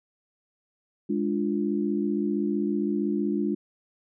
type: chord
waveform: sine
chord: D diminished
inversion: second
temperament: equal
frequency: 207.7 / 293.7 / 349.2 Hz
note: Ab3 / D4 / F4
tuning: 0 / 0 / 0 cents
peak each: -27 / -28 / -29 dBFS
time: 1.09-3.55 s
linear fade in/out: 10 ms
effects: none